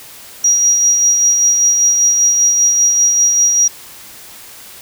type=tone with tremolo; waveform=sine; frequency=5740 Hz; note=F8; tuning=47 cents sharp; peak=-7 dBFS; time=0.44-3.68 s; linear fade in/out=5 ms; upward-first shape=sine; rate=5.1 Hz; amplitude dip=35%; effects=white hiss -36 dBFS RMS until 4.81 s